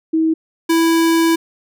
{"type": "tone pair in turn", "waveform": ["sine", "square"], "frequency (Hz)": [320.7, 329.7], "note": ["E4", "E4"], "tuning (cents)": [-48, 0], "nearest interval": "unison", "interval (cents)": 48, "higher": "second", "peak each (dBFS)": -12, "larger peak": "neither", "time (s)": [[0.13, 0.34], [0.69, 1.36]], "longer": "second", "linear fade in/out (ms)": 10, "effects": []}